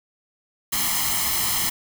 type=noise with comb filter; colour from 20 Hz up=white; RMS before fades=-23 dBFS; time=0.72-1.7 s; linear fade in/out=10 ms; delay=0.97 ms; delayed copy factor=+0.8; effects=none